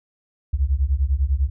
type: beating tone pair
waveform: sine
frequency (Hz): 63.5 / 73.5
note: B1 / D2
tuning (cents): +49 / +2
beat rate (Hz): 10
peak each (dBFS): -20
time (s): 0.53-1.5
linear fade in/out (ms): 10
effects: none